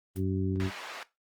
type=harmonic tone; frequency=94.9 Hz; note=F#2; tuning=44 cents sharp; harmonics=1 / 2 / 3 / 4; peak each=-30 / -33 / -33 / -35 dBFS; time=0.15-0.71 s; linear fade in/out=50 ms
type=noise with exponential decay; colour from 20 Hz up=white; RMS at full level=-44 dBFS; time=0.16-0.24 s; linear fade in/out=1 ms; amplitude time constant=17 ms
type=band-pass noise; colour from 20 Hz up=white; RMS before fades=-42 dBFS; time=0.6-1.03 s; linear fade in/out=0 ms; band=560 to 2400 Hz; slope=12 dB/octave
effects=noise-tail reverb RT60 0.2 s tail -17 dB re dry + Opus 24 kbps